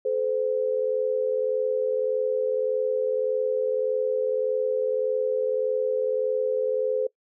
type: tone pair together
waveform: sine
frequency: 432 / 513.7 Hz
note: A4 / C5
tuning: -32 / -32 cents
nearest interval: minor third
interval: 300 cents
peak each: -26 / -24 dBFS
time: 0.05-7.07 s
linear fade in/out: 5 ms
effects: noise-tail reverb RT60 0.1 s tail -22 dB re dry